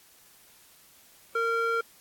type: tone with band-pass filter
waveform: square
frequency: 460 Hz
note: A#4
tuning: 23 cents flat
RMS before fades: -27 dBFS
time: 1.35-1.81 s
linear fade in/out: 5 ms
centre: 1100 Hz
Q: 5.6
effects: white hiss -57 dBFS RMS until 2 s + AAC 64 kbps